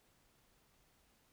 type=silence; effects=pink hiss -72 dBFS RMS until 1.32 s